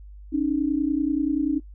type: tone pair together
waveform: sine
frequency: 277.2 / 307.6 Hz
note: C#4 / D#4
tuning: 0 / -20 cents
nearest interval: major second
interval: 180 cents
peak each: -23 dBFS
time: 0.32-1.6 s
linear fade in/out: 20 ms
effects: noise-tail reverb RT60 0.1 s tail -19 dB re dry + added 50 Hz sine -40 dBFS peak until 1.74 s